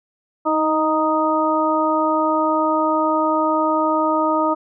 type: harmonic tone with a mistuned harmonic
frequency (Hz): 311.1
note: D#4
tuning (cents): 0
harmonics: 1 / 2 / 3 / 4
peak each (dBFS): -21 / -21 / -21 / -21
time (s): 0.45-4.55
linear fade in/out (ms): 20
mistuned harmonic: 1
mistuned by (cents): +21
effects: none